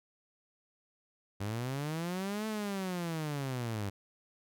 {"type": "linear two-way sweep", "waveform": "sawtooth", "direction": "up then down", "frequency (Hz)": [96.7, 220, 96.7], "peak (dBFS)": -30, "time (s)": [1.4, 3.9], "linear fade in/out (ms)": 10, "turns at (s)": 2.47, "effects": []}